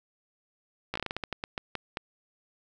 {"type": "slowing click train", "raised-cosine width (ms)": 0.3, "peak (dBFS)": -16, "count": 14, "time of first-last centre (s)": [0.94, 1.971], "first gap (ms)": 15, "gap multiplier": 1.25, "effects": []}